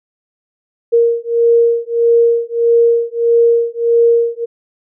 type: beating tone pair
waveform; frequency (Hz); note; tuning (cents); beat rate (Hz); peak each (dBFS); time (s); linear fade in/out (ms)
sine; 466.2 / 467.8; A#4 / A#4; 0 / +6; 1.6; -12; 0.92-4.46; 20
effects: none